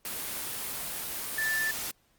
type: tone in noise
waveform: sine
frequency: 1760 Hz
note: A6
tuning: in tune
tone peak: -27 dBFS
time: 1.38-1.71 s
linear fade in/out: 2 ms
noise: white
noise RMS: -35 dBFS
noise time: 0.05-1.91 s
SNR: +5 dB
effects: pink hiss -68 dBFS RMS until 2.18 s + Opus 24 kbps